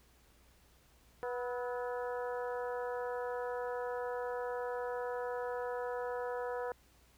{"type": "harmonic tone with a mistuned harmonic", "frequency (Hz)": 245.5, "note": "B3", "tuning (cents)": -10, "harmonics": [2, 3, 4, 5, 6, 7], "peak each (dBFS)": [-37, -44, -44, -50, -49, -51], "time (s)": [1.23, 6.72], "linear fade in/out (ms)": 0, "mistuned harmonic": 5, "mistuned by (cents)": 71, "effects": ["added 60 Hz sine -66 dBFS peak until 7.17 s", "pink hiss -67 dBFS RMS until 7.17 s"]}